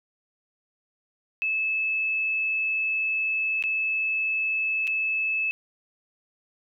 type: tone with dropouts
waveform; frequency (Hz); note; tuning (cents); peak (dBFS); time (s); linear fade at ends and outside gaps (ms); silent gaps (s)
sine; 2608; E7; -19; -23; 1.42-5.51; 0; 3.625-3.638 / 4.871-4.876
effects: none